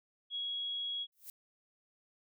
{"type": "tone", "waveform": "sine", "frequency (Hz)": 3322, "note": "G#7", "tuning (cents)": 0, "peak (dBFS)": -35, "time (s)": [0.3, 1.07], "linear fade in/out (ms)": 50}
{"type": "noise with exponential growth", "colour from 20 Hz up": "violet", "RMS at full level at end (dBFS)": -43, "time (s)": [1.12, 1.3], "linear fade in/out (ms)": 2, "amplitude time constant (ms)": 37}
{"effects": []}